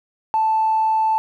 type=tone with tanh clipping; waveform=triangle; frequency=879 Hz; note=A5; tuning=2 cents flat; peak=-15 dBFS; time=0.34-1.18 s; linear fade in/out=0 ms; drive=4 dB; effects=none

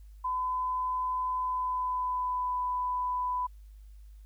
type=tone with pitch glide; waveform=sine; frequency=1011 to 997.1 Hz; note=B5 to B5; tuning=+40 to +16 cents; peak=-28 dBFS; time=0.24-3.47 s; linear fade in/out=10 ms; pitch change=-24 cents; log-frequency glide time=1.39-2.58 s; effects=added 51 Hz sine -47 dBFS peak until 4.25 s + white hiss -72 dBFS RMS until 4.25 s

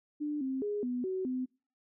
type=tone with pitch steps; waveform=sine; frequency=297.1 / 264.3 / 413.9 / 247.6 / 375.3 / 255.4 Hz; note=D4 / C4 / G#4 / B3 / F#4 / C4; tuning=+20 / +18 / -6 / +5 / +25 / -42 cents; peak=-31 dBFS; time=0.2-1.46 s; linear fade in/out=20 ms; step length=210 ms; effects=noise-tail reverb RT60 0.4 s tail -25 dB re dry

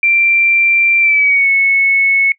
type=tone with pitch glide; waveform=sine; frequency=2359 to 2201 Hz; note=D7 to C#7; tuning=+7 to -13 cents; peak=-8 dBFS; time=0.03-2.32 s; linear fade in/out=2 ms; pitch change=-120 cents; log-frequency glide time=1-1.49 s; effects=noise-tail reverb RT60 0.1 s tail -22 dB re dry

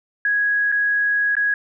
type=tone with dropouts; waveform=sine; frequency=1661.2 Hz; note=G#6; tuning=in tune; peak=-16 dBFS; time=0.25-1.54 s; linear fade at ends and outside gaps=2 ms; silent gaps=0.718-0.723 / 1.353-1.367 s; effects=none

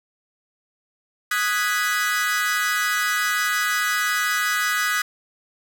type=chord; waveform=40% pulse; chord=G# minor seventh; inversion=second; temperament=equal; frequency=1244.5 / 1480 / 1661.2 / 1975.5 Hz; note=D#6 / F#6 / G#6 / B6; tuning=0 / 0 / 0 / 0 cents; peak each=-25 dBFS; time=1.31-5.02 s; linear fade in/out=5 ms; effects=none

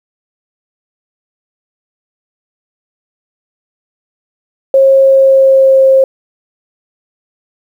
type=tone with pitch glide; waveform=sine; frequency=539 to 532.8 Hz; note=C#5 to C5; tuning=-49 to +31 cents; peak=-3 dBFS; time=4.74-6.04 s; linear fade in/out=2 ms; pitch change=-20 cents; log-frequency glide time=5.01-5.85 s; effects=7-bit

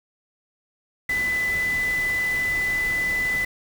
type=tone in noise; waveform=sine; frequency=2000 Hz; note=B6; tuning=21 cents sharp; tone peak=-21 dBFS; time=1.09-3.45 s; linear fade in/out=5 ms; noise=pink; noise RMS=-35 dBFS; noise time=1.09-3.45 s; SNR=+11 dB; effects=none

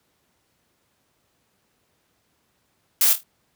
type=noise with echo; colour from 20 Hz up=blue; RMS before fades=-17 dBFS; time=3.01-3.13 s; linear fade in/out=2 ms; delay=26 ms; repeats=4; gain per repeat=-9 dB; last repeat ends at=3.234 s; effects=pink hiss -68 dBFS RMS until 3.55 s + high-pass 80 Hz 12 dB/octave

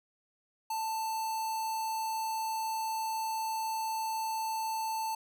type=tone with notch filter; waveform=square; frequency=886 Hz; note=A5; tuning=12 cents sharp; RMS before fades=-34 dBFS; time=0.7-5.15 s; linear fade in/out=5 ms; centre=2200 Hz; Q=1.2; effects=none

